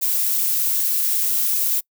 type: noise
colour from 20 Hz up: violet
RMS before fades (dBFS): -20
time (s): 0.01-1.81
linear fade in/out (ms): 20
effects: noise-tail reverb RT60 0.1 s tail -26 dB re dry